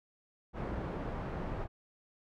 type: low-pass noise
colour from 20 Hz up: pink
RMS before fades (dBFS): -38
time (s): 0.53-1.68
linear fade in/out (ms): 50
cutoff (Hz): 1100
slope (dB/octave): 12
effects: none